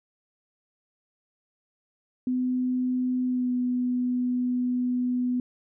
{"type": "tone with pitch glide", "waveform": "sine", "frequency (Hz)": [252.6, 248.5], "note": ["B3", "B3"], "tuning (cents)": [39, 11], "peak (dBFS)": -23, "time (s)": [2.27, 5.4], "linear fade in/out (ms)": 2, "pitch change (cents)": -28, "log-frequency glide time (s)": [3.25, 3.51], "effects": []}